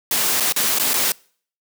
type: noise with dropouts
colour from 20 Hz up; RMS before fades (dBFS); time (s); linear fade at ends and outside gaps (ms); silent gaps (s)
white; -19; 0.11-1.12; 2; 0.401-0.405 / 0.524-0.562 / 0.787-0.796 / 0.935-0.94
effects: noise-tail reverb RT60 0.5 s tail -25 dB re dry + high-pass 150 Hz 12 dB/octave

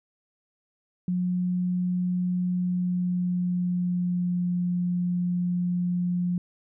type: tone with pitch glide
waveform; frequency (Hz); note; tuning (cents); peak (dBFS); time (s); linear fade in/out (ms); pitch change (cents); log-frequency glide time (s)
sine; 180 to 177.42; F#3 to F3; -47 to +28; -23; 1.08-6.38; 2; -25; 2.52-4.48
effects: none

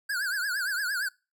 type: tone with vibrato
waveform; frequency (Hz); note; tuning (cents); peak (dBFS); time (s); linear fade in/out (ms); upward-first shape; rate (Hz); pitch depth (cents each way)
square; 1552; G6; -18; -28; 0.09-1.09; 10; triangle; 8.7; 180
effects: noise-tail reverb RT60 0.3 s tail -25 dB re dry

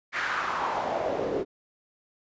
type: noise with band-pass filter sweep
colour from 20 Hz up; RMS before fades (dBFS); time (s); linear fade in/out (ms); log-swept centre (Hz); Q
pink; -29; 0.12-1.45; 50; 1800 to 380; 3.1
effects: resampled to 16000 Hz

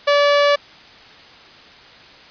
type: tone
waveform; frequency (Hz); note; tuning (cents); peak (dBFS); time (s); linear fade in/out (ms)
sawtooth; 576; D5; -34; -8; 0.07-0.56; 10
effects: white hiss -43 dBFS RMS until 2.3 s + resampled to 11025 Hz

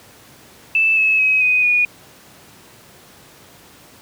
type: tone with pitch steps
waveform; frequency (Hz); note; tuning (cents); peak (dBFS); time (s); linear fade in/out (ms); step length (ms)
sine; 2637 / 2590 / 2544 / 2499 / 2455; E7 / E7 / D#7 / D#7 / D#7; 0 / -31 / +38 / +7 / -24; -12; 0.75-1.85; 2; 220
effects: pink hiss -45 dBFS RMS until 4.01 s + high-pass 100 Hz 12 dB/octave

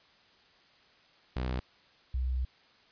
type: tone pair in turn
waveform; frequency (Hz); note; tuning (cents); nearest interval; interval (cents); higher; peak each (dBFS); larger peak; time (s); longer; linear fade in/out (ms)
sawtooth / sine; 63.1 / 63.58; B1 / C2; +38 / -49; unison; 13; second; -27 / -28; first; 1.36-1.6 / 2.14-2.45; second; 5
effects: white hiss -62 dBFS RMS until 2.91 s + resampled to 11025 Hz

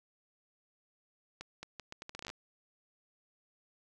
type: accelerating click train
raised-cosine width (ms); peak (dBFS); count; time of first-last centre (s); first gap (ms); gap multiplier
0.2; -26; 14; 1.41-2.301; 220; 0.76
effects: none

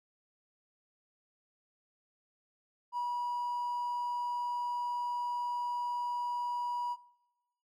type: tone with hard clipping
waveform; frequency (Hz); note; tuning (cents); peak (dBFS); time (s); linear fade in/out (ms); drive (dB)
triangle; 969; B5; -33; -32; 2.92-6.97; 50; 4
effects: noise-tail reverb RT60 0.9 s tail -21 dB re dry

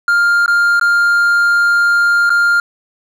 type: tone with dropouts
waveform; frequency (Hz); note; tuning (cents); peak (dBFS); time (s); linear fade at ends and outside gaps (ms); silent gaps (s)
triangle; 1402; F6; +6; -7; 0.08-2.6; 2; 0.461-0.479 / 0.797-0.812 / 2.295-2.302
effects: none

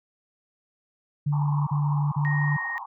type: tone bursts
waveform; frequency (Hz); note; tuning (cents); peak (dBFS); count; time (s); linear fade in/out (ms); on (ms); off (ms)
sine; 145.9; D3; -11; -21; 3; 1.26-2.57; 10; 410; 40
type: band-pass noise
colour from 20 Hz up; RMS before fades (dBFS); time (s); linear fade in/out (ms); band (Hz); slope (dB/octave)
white; -36; 1.32-2.86; 10; 820 to 1100; 96
type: tone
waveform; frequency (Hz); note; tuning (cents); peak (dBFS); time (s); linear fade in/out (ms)
sine; 1864.7; A#6; 0; -28; 2.25-2.78; 0
effects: none

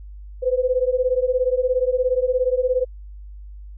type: beating tone pair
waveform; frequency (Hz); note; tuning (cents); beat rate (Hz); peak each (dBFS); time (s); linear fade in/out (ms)
sine; 498.7 / 515.7; B4 / C5; +17 / -25; 17; -20; 0.42-2.85; 20
effects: added 50 Hz sine -35 dBFS peak until 3.77 s

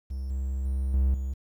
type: tone with level steps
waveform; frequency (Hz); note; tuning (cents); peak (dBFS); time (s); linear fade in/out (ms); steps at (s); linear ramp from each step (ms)
triangle; 66.2; C2; +21; -28 / -25 / -23 / -18 / -26; 0.1-1.34; 10; 0.3 / 0.65 / 0.94 / 1.14; 2
effects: 10-bit

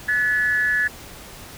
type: tone with amplitude modulation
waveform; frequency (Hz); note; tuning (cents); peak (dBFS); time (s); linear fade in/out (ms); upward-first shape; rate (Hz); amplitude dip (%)
sine; 1717; A6; -43; -14; 0.08-0.88; 10; sine; 232; 70
effects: pink hiss -40 dBFS RMS until 1.57 s

